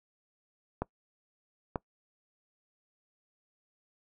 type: clicks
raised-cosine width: 1 ms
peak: -17 dBFS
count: 2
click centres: 0.82 / 1.758 s
effects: noise-tail reverb RT60 0.1 s tail -23 dB re dry